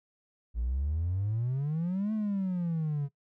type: exponential two-way sweep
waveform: triangle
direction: up then down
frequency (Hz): 55 to 220 to 138.9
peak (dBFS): -25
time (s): 0.54-3.09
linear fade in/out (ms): 50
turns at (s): 2.13
effects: noise-tail reverb RT60 0.1 s tail -20 dB re dry + tanh soft clip ceiling -23 dBFS